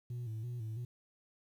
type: tone with vibrato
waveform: sine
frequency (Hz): 115.8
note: A#2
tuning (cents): -11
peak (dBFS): -35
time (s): 0.1-0.85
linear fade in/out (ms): 5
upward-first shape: square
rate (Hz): 3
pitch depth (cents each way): 84
effects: tanh soft clip ceiling -37 dBFS + 11-bit